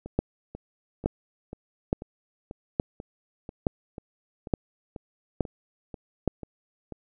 two click trains, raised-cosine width 2 ms, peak -9 / -24 dBFS, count 8 / 15, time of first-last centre 0.19-6.277 / 0.06-6.923 s, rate 1.15 / 2.04 Hz, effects none

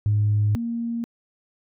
sine tone pair in turn, 104.7 / 233.1 Hz, G#2 / A#3, +15 / 0 cents, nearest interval octave + major second, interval 1385 cents, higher second, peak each -16 / -24 dBFS, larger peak first, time 0.06-0.55 / 0.55-1.04 s, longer neither, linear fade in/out 0 ms, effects tanh soft clip ceiling -13 dBFS

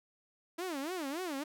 sawtooth tone with vibrato, 317.6 Hz, D#4, 36 cents sharp, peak -32 dBFS, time 0.58-1.44 s, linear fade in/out 10 ms, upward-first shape sine, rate 3.5 Hz, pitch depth 290 cents each way, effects none

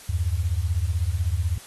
sine beating tone pair, 77.78 / 93.78 Hz, D#2 / F#2, 0 / +24 cents, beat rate 16 Hz, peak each -24 / -24 dBFS, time 0.09-1.58 s, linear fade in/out 5 ms, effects white hiss -45 dBFS RMS until 1.66 s + AAC 32 kbps

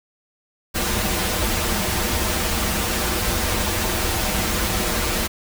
pink noise with comb filter, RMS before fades -22 dBFS, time 0.74-5.28 s, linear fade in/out 20 ms, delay 7.2 ms, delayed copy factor -0.85, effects none

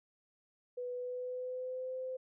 sine tone with pitch glide, 493.9 to 515.5 Hz, B4 to C5, 0 to -26 cents, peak -37 dBFS, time 0.77-2.17 s, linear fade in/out 10 ms, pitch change +74 cents, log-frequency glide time 0.93-1.96 s, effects none

